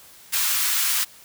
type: high-pass noise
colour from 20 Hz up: white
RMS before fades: -22 dBFS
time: 0.32-1.05 s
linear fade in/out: 20 ms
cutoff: 1100 Hz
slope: 24 dB/octave
effects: white hiss -48 dBFS RMS until 1.24 s